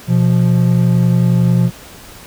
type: tone pair together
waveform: triangle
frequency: 123.47 / 174.61 Hz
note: B2 / F3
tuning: 0 / 0 cents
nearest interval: tritone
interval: 600 cents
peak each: -10 dBFS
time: 0.07-1.71 s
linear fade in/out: 50 ms
effects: pink hiss -37 dBFS RMS until 2.26 s